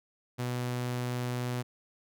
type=tone; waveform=sawtooth; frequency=123.47 Hz; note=B2; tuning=in tune; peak=-27 dBFS; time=0.38-1.63 s; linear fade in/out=20 ms; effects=none